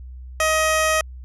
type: tone with low-pass filter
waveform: 15% pulse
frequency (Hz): 630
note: D#5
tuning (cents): +21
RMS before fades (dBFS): -19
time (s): 0.4-1.01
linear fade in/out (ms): 2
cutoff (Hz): 9800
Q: 1.2
effects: added 63 Hz sine -34 dBFS peak until 1.24 s